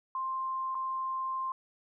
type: tone with dropouts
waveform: sine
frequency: 1051 Hz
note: C6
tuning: 7 cents sharp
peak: -31 dBFS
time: 0.15-1.52 s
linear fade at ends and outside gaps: 2 ms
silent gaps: 0.747-0.751 s
effects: none